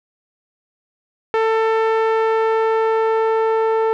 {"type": "tone with low-pass filter sweep", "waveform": "sawtooth", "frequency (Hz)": 445.4, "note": "A4", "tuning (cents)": 21, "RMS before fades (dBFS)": -17, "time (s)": [1.34, 3.93], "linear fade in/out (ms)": 0, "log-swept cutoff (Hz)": [1900, 1100], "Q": 0.88, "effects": []}